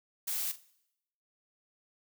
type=noise with echo; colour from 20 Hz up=blue; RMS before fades=-34 dBFS; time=0.27-0.52 s; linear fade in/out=10 ms; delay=43 ms; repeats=2; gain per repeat=-14 dB; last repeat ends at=0.606 s; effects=noise-tail reverb RT60 0.8 s tail -20 dB re dry